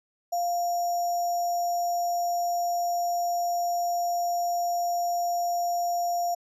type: tone with sample-and-hold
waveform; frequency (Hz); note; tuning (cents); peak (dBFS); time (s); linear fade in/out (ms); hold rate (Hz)
sine; 698.5; F5; 0; -24; 0.32-6.35; 10; 6300
effects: resampled to 32000 Hz